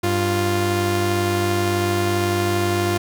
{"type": "tone pair together", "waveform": "sawtooth", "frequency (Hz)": [98.05, 349.4], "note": ["G2", "F4"], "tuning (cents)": [1, 1], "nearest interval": "octave + minor seventh", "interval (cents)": 2200, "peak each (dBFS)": [-18, -16], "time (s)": [0.03, 2.98], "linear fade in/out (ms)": 10, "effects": []}